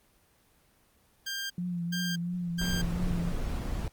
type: tone bursts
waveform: 15% pulse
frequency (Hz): 1592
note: G6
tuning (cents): +26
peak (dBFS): -26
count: 3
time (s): 1.26-2.82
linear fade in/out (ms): 10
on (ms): 240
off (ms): 420
type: tone with vibrato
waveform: sine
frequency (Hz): 174.61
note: F3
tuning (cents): 0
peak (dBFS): -30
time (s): 1.58-3.32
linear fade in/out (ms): 2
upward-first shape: triangle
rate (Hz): 2.9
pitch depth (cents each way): 50
type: noise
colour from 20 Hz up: brown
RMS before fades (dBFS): -32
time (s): 2.61-3.88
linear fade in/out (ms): 2
effects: pink hiss -65 dBFS RMS until 3.92 s + Opus 24 kbps